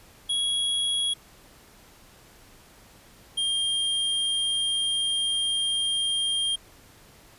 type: tone pair in turn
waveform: square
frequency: 3322 / 3208 Hz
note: G#7 / G7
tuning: 0 / +39 cents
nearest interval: minor second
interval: 61 cents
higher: first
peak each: -24 dBFS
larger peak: neither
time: 0.29-1.14 / 3.37-6.56 s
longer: second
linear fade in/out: 10 ms
effects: pink hiss -53 dBFS RMS until 7.38 s + resampled to 32000 Hz